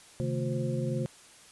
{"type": "tone cluster", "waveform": "sine", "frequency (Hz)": [132.4, 154.5, 222.7, 356.5, 525], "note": ["C3", "D#3", "A3", "F4", "C5"], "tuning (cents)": [21, -12, 21, 36, 6], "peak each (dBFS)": [-31, -36, -35, -37, -37], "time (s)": [0.2, 1.06], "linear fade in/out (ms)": 0, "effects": ["white hiss -54 dBFS RMS until 1.51 s", "resampled to 24000 Hz"]}